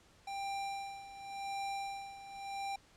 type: tone with tremolo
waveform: square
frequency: 791 Hz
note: G5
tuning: 15 cents sharp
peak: -37 dBFS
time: 0.27-2.76 s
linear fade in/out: 5 ms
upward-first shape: sine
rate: 0.9 Hz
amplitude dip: 75%
effects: pink hiss -64 dBFS RMS until 2.96 s + low-pass 8000 Hz 12 dB/octave